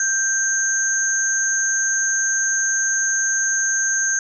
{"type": "tone cluster", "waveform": "sine", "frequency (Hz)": [1568, 6270, 6550], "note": ["G6", "G8", "G#8"], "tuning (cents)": [0, -1, -25], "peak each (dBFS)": [-21, -22, -22], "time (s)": [0, 4.19], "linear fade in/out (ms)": 2, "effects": []}